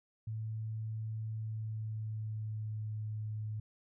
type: tone with pitch glide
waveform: sine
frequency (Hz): 110 to 107.61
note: A2 to A2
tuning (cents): 0 to -38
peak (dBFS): -36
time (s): 0.27-3.6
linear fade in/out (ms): 5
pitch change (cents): -38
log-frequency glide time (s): 1.34-2.94
effects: none